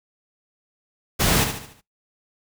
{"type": "noise with echo", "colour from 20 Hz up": "pink", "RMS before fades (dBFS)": -19, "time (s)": [1.19, 1.45], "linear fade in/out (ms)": 20, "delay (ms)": 73, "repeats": 5, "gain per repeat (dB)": -7, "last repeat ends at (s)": 1.815, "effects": ["noise-tail reverb RT60 0.2 s tail -24 dB re dry"]}